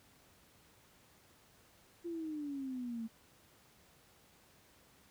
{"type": "exponential sweep", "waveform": "sine", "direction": "down", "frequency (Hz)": [347.3, 221.4], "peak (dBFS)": -38, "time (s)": [2.04, 3.08], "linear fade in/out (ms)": 20, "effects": ["pink hiss -65 dBFS RMS until 5.1 s", "high-pass 60 Hz 12 dB/octave"]}